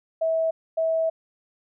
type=tone bursts at uneven times; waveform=sine; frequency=649 Hz; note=E5; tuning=27 cents flat; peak=-20 dBFS; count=2; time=0.21-0.51 / 0.77-1.1 s; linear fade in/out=10 ms; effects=none